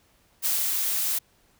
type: noise with ADSR envelope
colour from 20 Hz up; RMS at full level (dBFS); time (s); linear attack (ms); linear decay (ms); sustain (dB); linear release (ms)
blue; -24; 0.42-1.19; 39; 150; -2; 11
effects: pink hiss -63 dBFS RMS until 1.59 s